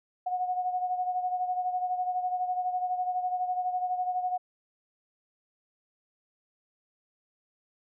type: beating tone pair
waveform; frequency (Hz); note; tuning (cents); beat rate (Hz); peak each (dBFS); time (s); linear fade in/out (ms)
sine; 728 / 740; F#5 / F#5; -28 / 0; 12; -28 / -35; 0.26-4.38; 10
effects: none

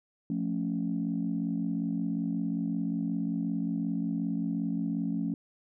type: chord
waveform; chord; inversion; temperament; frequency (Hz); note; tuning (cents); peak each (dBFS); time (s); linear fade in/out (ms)
sine; F augmented; none; equal; 174.61 / 220 / 277.2; F3 / A3 / C#4; 0 / 0 / 0; -32; 0.3-5.34; 2
effects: tanh soft clip ceiling -20 dBFS

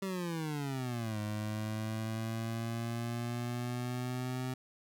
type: exponential two-way sweep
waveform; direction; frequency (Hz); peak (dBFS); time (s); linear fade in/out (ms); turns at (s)
25% pulse; down then up; 196 to 105.3 to 128.8; -31; 0.02-4.54; 5; 1.19
effects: none

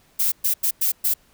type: noise bursts at uneven times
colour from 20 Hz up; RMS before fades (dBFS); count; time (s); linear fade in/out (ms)
violet; -20; 5; 0.19-0.32 / 0.44-0.54 / 0.63-0.71 / 0.81-0.92 / 1.04-1.14; 10
effects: pink hiss -58 dBFS RMS until 1.33 s

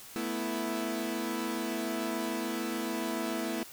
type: chord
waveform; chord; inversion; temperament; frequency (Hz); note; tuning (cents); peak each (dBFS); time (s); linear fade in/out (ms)
sawtooth; A suspended second; none; equal; 220 / 246.9 / 329.6; A3 / B3 / E4; 0 / 0 / 0; -33 / -33 / -31; 0.16-3.63; 0
effects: white hiss -49 dBFS RMS until 3.72 s

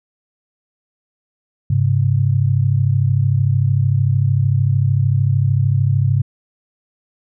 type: tone pair together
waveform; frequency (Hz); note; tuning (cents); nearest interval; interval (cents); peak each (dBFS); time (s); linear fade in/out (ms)
sine; 101.9 / 135.2; G#2 / C#3; -32 / -43; perfect fourth; 489; -15; 1.7-6.22; 5
effects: none

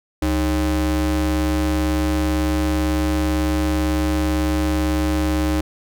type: ring-modulated tone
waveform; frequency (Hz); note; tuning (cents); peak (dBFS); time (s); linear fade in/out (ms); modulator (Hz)
square; 119; A#2; +36; -15; 0.22-5.61; 5; 189
effects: none

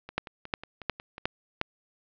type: two click trains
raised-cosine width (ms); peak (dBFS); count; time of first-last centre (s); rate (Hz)
0.3; -24 / -10; 7 / 5; 0.09-1.181 / 0.18-1.614; 5.5 / 2.79
effects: low-pass 4000 Hz 12 dB/octave

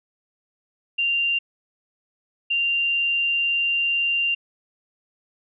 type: tone bursts at uneven times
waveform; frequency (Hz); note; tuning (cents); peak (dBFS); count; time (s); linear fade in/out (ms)
sine; 2781; F7; -8; -19; 2; 0.98-1.39 / 2.5-4.35; 10
effects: none

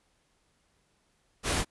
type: noise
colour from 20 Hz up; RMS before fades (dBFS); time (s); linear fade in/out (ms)
pink; -28; 1.43-1.65; 50
effects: pink hiss -71 dBFS RMS until 1.7 s + resampled to 24000 Hz

